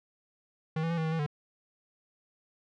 square tone with pitch steps, 158.6 / 164.8 / 168.7 / 160.3 / 159.1 / 163 / 147.6 Hz, D#3 / E3 / E3 / E3 / D#3 / E3 / D3, +33 / 0 / +40 / -48 / +39 / -19 / +9 cents, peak -29 dBFS, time 0.76-1.264 s, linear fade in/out 5 ms, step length 72 ms, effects low-pass 3000 Hz 12 dB/octave

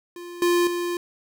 square tone with level steps, 349.2 Hz, F4, in tune, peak -36 / -18 / -25 dBFS, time 0.16-0.97 s, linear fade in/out 2 ms, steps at 0.42 / 0.67 s, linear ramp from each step 2 ms, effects none

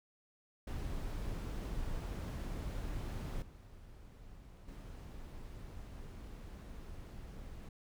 brown noise with level steps, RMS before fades -40 / -54 / -48 dBFS, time 0.67-7.69 s, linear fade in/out 5 ms, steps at 3.42 / 4.68 s, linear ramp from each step 2 ms, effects none

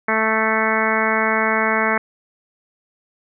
harmonic tone, 220 Hz, A3, in tune, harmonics 1 / 2 / 3 / 4 / 5 / 6 / 7 / 8 / 9 / 10, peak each -25 / -25 / -25 / -25 / -25 / -25 / -25 / -25 / -25 / -25 dBFS, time 0.08-1.98 s, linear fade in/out 5 ms, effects none

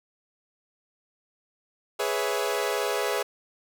sawtooth chord, C# minor seventh, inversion second, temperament equal with one note detuned, 415.3 / 493.9 / 557.9 / 659.3 Hz, G#4 / B4 / C#5 / E5, 0 / 0 / +11 / 0 cents, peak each -25 / -27 / -28 / -29 dBFS, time 1.99-3.23 s, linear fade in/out 10 ms, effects none

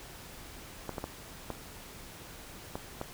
clicks, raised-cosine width 1 ms, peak -21 dBFS, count 6, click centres 0.893 / 0.982 / 1.041 / 1.503 / 2.755 / 3.014 s, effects pink hiss -48 dBFS RMS until 3.13 s

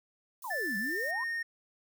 white high-pass noise, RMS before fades -48 dBFS, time 0.42-1.11 s, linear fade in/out 2 ms, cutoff 7700 Hz, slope 12 dB/octave
sine exponential two-way sweep, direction down then up, 1094 to 190.1 to 1094 Hz, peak -36 dBFS, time 0.44-1.24 s, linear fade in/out 5 ms, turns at 0.77 s
triangle tone with pitch glide, 1760 to 1842.2 Hz, A6 to A#6, 0 to -21 cents, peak -30 dBFS, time 0.5-1.43 s, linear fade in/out 10 ms, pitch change +79 cents, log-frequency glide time 0.8-1.09 s
effects none

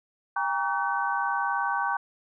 sine tone cluster, 799 / 938 / 1137 / 1520 Hz, G5 / A#5 / C#6 / F#6, +33 / +11 / +44 / +46 cents, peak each -30 dBFS, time 0.36-1.97 s, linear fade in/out 5 ms, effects none

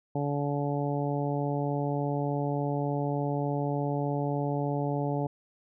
harmonic tone, 143.4 Hz, D3, 41 cents flat, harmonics 1 / 2 / 3 / 4 / 5 / 6, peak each -30 / -33 / -35 / -36 / -37 / -38 dBFS, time 0.15-5.27 s, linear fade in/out 5 ms, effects none

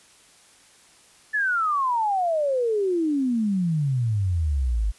sine exponential sweep, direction down, 1760 to 49.03 Hz, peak -20 dBFS, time 1.33-4.92 s, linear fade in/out 20 ms, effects white hiss -54 dBFS RMS until 4.98 s + resampled to 24000 Hz

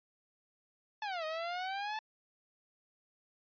sawtooth exponential two-way sweep, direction down then up, 879 to 620 to 879 Hz, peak -32 dBFS, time 1.02-1.99 s, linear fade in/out 2 ms, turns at 1.25 s, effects resampled to 11025 Hz

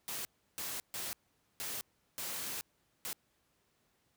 white noise bursts at uneven times, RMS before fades -40 dBFS, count 6, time 0.08-0.25 / 0.58-0.8 / 0.94-1.13 / 1.6-1.81 / 2.18-2.61 / 3.05-3.13 s, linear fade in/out 0 ms, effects pink hiss -75 dBFS RMS until 4.16 s + high-pass 60 Hz 12 dB/octave

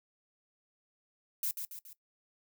violet noise with echo, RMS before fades -33 dBFS, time 1.43-1.51 s, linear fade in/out 2 ms, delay 140 ms, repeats 3, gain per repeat -6 dB, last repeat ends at 1.93 s, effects noise-tail reverb RT60 0.1 s tail -18 dB re dry

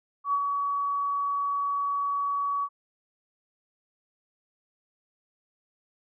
sine tone with ADSR envelope, 1132 Hz, C#6, 36 cents sharp, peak -21 dBFS, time 0.24-2.69 s, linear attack 90 ms, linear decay 61 ms, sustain -4 dB, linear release 57 ms, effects none

